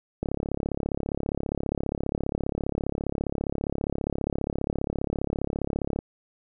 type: click train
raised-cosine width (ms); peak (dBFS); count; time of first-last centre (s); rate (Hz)
2; -14; 202; 0.23-5.989; 34.9
effects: none